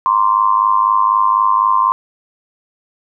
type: tone with amplitude modulation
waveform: sine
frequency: 1046.5 Hz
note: C6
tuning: in tune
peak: -6 dBFS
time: 0.06-1.92 s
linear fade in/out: 0 ms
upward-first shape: sine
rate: 104 Hz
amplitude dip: 85%
effects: none